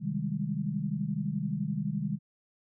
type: chord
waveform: sine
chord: Ab major seventh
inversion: first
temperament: equal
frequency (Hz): 130.81 / 155.56 / 196 / 207.7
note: C3 / Eb3 / G3 / Ab3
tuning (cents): 0 / 0 / 0 / 0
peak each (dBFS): -38 / -33 / -34 / -35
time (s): 0-2.19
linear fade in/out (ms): 50
effects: none